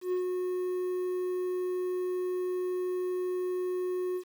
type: tone with ADSR envelope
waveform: triangle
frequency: 364.1 Hz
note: F#4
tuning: 28 cents flat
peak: -24 dBFS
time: 0.01-4.24 s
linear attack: 110 ms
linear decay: 110 ms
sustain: -3 dB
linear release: 81 ms
effects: 9-bit